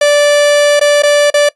45% pulse tone with dropouts, 584 Hz, D5, 10 cents flat, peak -6 dBFS, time 0.01-1.49 s, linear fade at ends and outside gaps 5 ms, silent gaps 0.796-0.811 / 1.023-1.033 / 1.303-1.34 s, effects noise-tail reverb RT60 0.1 s tail -20 dB re dry + resampled to 24000 Hz

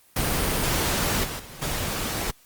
pink noise with level steps, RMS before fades -24 / -32 / -42 / -28 dBFS, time 0.16-2.31 s, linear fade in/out 5 ms, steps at 1.23 / 1.38 / 1.61 s, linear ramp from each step 20 ms, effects white hiss -57 dBFS RMS until 2.45 s + Opus 24 kbps

